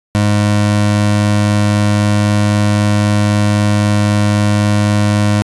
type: tone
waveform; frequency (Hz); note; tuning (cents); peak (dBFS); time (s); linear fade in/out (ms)
25% pulse; 103.83; G#2; 0; -6; 0.15-5.42; 0
effects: resampled to 24000 Hz